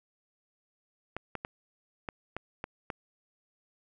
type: clicks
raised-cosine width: 0.5 ms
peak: -20 dBFS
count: 7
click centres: 1.166 / 1.353 / 1.449 / 2.088 / 2.366 / 2.641 / 2.902 s
effects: none